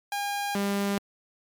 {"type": "tone pair in turn", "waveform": "sawtooth", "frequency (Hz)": [810, 200.2], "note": ["G#5", "G3"], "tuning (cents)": [-43, 37], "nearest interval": "2 octaves", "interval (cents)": 2420, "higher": "first", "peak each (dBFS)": [-24, -21], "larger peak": "second", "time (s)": [[0.12, 0.55], [0.55, 0.98]], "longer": "neither", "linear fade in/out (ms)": 2, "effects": ["MP3 96 kbps"]}